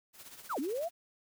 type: noise with tremolo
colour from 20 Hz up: white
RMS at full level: -48 dBFS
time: 0.13-0.91 s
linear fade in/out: 50 ms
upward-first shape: triangle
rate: 16 Hz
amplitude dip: 70%
type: linear two-way sweep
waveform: sine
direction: down then up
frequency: 1591 to 245.8 to 716 Hz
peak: -32 dBFS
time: 0.49-0.89 s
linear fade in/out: 20 ms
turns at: 0.59 s
effects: none